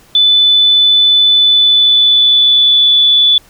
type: tone with pitch glide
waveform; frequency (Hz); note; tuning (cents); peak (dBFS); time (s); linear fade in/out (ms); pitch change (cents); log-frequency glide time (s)
sine; 3497 to 3463; A7 to A7; -11 to -28; -5; 0.15-3.38; 2; -17; 1.28-2.9
effects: pink hiss -45 dBFS RMS until 3.49 s